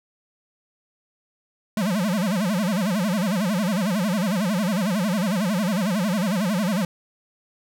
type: tone with vibrato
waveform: square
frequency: 195.3 Hz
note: G3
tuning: 6 cents flat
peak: -21 dBFS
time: 1.77-6.85 s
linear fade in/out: 2 ms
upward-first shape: sine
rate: 11 Hz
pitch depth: 230 cents each way
effects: none